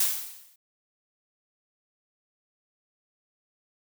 blue noise with exponential decay, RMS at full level -21 dBFS, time 0-0.56 s, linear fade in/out 5 ms, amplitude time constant 120 ms, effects none

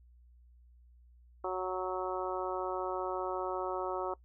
harmonic tone, 185.1 Hz, F#3, 1 cent sharp, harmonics 2 / 3 / 4 / 5 / 6 / 7, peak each -37 / -39 / -40 / -41 / -42 / -42 dBFS, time 1.44-4.14 s, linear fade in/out 5 ms, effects noise-tail reverb RT60 0.1 s tail -21 dB re dry + added 60 Hz sine -57 dBFS peak until 4.24 s

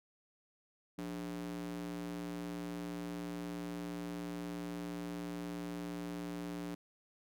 square tone with high-pass filter, 58.5 Hz, A#1, 7 cents sharp, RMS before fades -42 dBFS, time 0.98-6.75 s, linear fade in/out 5 ms, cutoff 230 Hz, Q 4.6, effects none

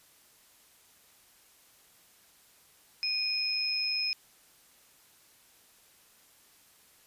sine tone pair together, 2465 / 5139 Hz, D#7 / E8, -17 / -45 cents, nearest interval octave + minor second, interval 1272 cents, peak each -34 / -29 dBFS, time 3.03-4.13 s, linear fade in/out 0 ms, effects white hiss -61 dBFS RMS until 7.06 s + resampled to 32000 Hz

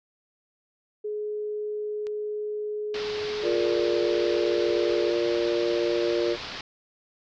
sine tone, 421.3 Hz, G#4, 25 cents sharp, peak -28 dBFS, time 1.04-5.11 s, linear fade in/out 10 ms
click, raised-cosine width 0.2 ms, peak -27 dBFS, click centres 2.069 s
white low-pass noise, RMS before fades -37 dBFS, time 2.94-6.61 s, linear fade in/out 2 ms, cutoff 5000 Hz, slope 48 dB/octave
harmonic tone, 117.1 Hz, A#2, 8 cents sharp, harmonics 3 / 4 / 5, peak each -25 / -27 / -29 dBFS, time 3.42-6.37 s, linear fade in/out 50 ms
effects none

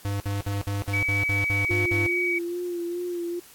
square tone bursts, 100.4 Hz, G2, 42 cents sharp, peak -26 dBFS, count 10, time 0.05-2.063 s, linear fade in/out 0 ms, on 150 ms, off 57 ms
sine tone with pitch glide, 2280 to 2266 Hz, C#7 to C#7, +48 to +37 cents, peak -23 dBFS, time 0.93-2.39 s, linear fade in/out 10 ms, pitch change -11 cents, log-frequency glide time 1.36-1.68 s
sine tone with vibrato, 349.2 Hz, F4, in tune, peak -27 dBFS, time 1.69-3.4 s, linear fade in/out 10 ms, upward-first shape sine, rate 2.4 Hz, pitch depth 32 cents each way
effects white hiss -50 dBFS RMS until 3.54 s + AAC 64 kbps

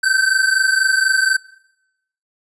square tone pair together, 1531.9 / 1556 Hz, G6 / G6, -40 / -13 cents, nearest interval unison, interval 27 cents, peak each -17 dBFS, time 0.03-1.37 s, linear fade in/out 10 ms, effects noise-tail reverb RT60 0.9 s tail -23 dB re dry + resampled to 24000 Hz

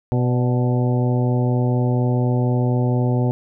harmonic tone with a mistuned harmonic, 124.2 Hz, B2, 10 cents sharp, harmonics 1 / 2 / 3 / 4 / 5 / 6 / 7, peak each -17 / -23 / -27 / -29 / -31 / -33 / -34 dBFS, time 0.12-3.31 s, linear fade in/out 0 ms, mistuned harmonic 5, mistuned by -49 cents, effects none

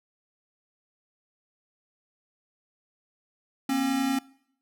square tone pair together, 239.2 / 270.2 Hz, A#3 / C#4, +45 / -44 cents, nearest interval major second, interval 211 cents, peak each -32 / -25 dBFS, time 3.69-4.19 s, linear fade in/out 5 ms, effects noise-tail reverb RT60 0.7 s tail -23 dB re dry

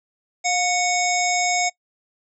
harmonic tone with a mistuned harmonic, 740 Hz, F#5, in tune, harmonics 1 / 3 / 5 / 7 / 9 / 10, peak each -22 / -23 / -33 / -30 / -27 / -28 dBFS, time 0.44-1.7 s, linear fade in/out 20 ms, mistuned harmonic 1, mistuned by -66 cents, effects noise-tail reverb RT60 0.1 s tail -23 dB re dry

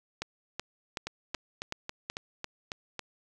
two click trains, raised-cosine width 0.2 ms, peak -16 / -18 dBFS, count 6 / 8, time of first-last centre 0.22-2.1 / 1.07-2.993 s, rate 2.66 / 3.64 Hz, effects none

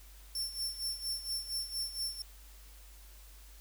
sawtooth tone with tremolo, 5410 Hz, E8, 44 cents sharp, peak -30 dBFS, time 0.35-2.22 s, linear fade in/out 2 ms, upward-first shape sine, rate 4.3 Hz, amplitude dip 75%, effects added 50 Hz sine -52 dBFS peak until 3.6 s + white hiss -59 dBFS RMS until 3.6 s

